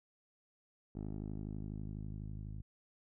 10% pulse tone with low-pass filter sweep, 52.1 Hz, G#1, 6 cents sharp, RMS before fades -43 dBFS, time 0.95-2.62 s, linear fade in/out 5 ms, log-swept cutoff 440 to 120 Hz, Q 0.82, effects none

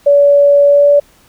sine tone with pitch glide, 571 to 576.3 Hz, D5 to D5, -49 to -33 cents, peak -4 dBFS, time 0.06-1 s, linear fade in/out 10 ms, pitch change +16 cents, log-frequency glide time 0.66-0.89 s, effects pink hiss -48 dBFS RMS until 1.28 s

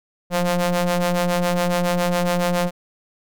sawtooth ring-modulated tone, 175.2 Hz, F3, 6 cents sharp, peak -11 dBFS, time 0.3-2.71 s, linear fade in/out 50 ms, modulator 354 Hz, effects none

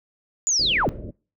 sine linear sweep, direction down, 7100 to 32.7 Hz, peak -18 dBFS, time 0.47-0.89 s, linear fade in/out 0 ms
pink low-pass noise, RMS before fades -35 dBFS, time 0.59-1.11 s, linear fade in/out 5 ms, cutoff 620 Hz, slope 96 dB/octave
effects noise-tail reverb RT60 0.4 s tail -25 dB re dry

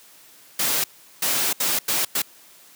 white noise bursts at uneven times, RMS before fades -22 dBFS, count 5, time 0.59-0.84 / 1.22-1.53 / 1.6-1.79 / 1.88-2.05 / 2.15-2.22 s, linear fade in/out 5 ms, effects white hiss -50 dBFS RMS until 2.75 s + high-pass 150 Hz 12 dB/octave

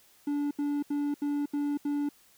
triangle tone bursts, 289.3 Hz, D4, 26 cents flat, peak -25 dBFS, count 6, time 0.27-2.09 s, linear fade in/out 5 ms, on 240 ms, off 76 ms, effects white hiss -61 dBFS RMS until 2.37 s

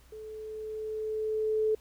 sine tone with level ramp, 433.8 Hz, A4, 25 cents flat, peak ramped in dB -41 to -23 dBFS, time 0.12-1.75 s, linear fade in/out 5 ms, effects added 60 Hz sine -57 dBFS peak until 1.8 s + pink hiss -62 dBFS RMS until 1.8 s

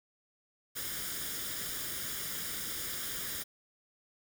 white noise with comb filter, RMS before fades -38 dBFS, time 0.75-3.44 s, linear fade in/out 20 ms, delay 0.58 ms, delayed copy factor +0.65, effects none

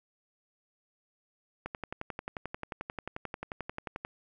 click train, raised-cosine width 0.5 ms, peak -21 dBFS, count 28, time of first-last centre 1.66-4.049 s, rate 11.3 Hz, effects none

